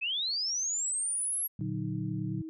sine linear sweep, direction up, 2489 to 11500 Hz, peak -29 dBFS, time 0.01-1.48 s, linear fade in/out 20 ms
sine chord, Bb augmented, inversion none, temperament equal, 116.54 / 146.83 / 185 Hz, Bb2 / D3 / F#3, 0 / 0 / 0 cents, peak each -36 dBFS, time 1.59-2.42 s, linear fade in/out 5 ms
sine tone with pitch glide, 311.1 to 318.9 Hz, D#4 to D#4, 0 to +43 cents, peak -38 dBFS, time 1.61-2.49 s, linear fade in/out 0 ms, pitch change +43 cents, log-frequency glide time 2.26-2.33 s
effects none

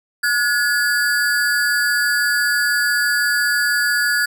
square ring-modulated tone, 1568 Hz, G6, in tune, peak -13 dBFS, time 0.23-4.26 s, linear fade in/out 10 ms, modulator 123 Hz, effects none

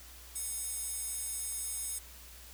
square tone with high-pass filter, 736 Hz, F#5, 9 cents flat, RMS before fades -38 dBFS, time 0.35-1.99 s, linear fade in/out 10 ms, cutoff 8700 Hz, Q 3, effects added 60 Hz sine -53 dBFS peak until 2.53 s + white hiss -53 dBFS RMS until 2.53 s

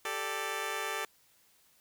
10% pulse chord, G suspended second, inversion none, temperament just, 392 / 441 / 588 Hz, G4 / A4 / D5, 0 / +4 / +2 cents, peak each -31 / -29 / -33 dBFS, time 0.05-1.05 s, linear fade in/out 2 ms, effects white hiss -66 dBFS RMS until 1.8 s

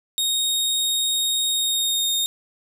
sawtooth tone with pitch glide, 3729 to 3693 Hz, A#7 to A#7, 0 to -17 cents, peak -17 dBFS, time 0.18-2.26 s, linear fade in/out 0 ms, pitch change -17 cents, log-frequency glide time 1.49-2.12 s, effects none

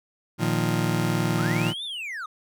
30% pulse chord, Bb suspended fourth, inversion none, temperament just, 116.54 / 155.39 / 174.81 Hz, Bb2 / Eb3 / F3, 0 / -2 / +2 cents, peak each -24 dBFS, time 0.38-1.74 s, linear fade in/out 50 ms
triangle linear two-way sweep, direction up then down, 1188 to 3666 to 1188 Hz, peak -29 dBFS, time 1.38-2.26 s, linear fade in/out 5 ms, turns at 1.84 s
effects none

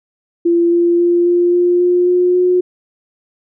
sine tone with pitch steps, 341.7 / 344.5 / 347.3 / 350.1 / 352.9 / 355.8 / 358.7 / 361.6 Hz, F4 / F4 / F4 / F4 / F4 / F4 / F4 / F#4, -38 / -24 / -10 / +4 / +18 / +32 / +46 / -40 cents, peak -9 dBFS, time 0.45-2.61 s, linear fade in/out 10 ms, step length 270 ms, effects none

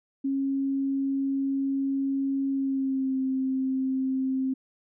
sine tone with pitch glide, 272.7 to 263.4 Hz, C#4 to C4, -28 to +12 cents, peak -24 dBFS, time 0.24-4.54 s, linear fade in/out 10 ms, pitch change -60 cents, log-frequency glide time 2.5-3.19 s, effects none

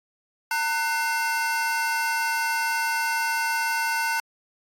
35% pulse ring-modulated tone, 1202 Hz, D6, 40 cents sharp, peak -18 dBFS, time 0.51-4.2 s, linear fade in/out 2 ms, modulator 293 Hz, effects AAC 64 kbps

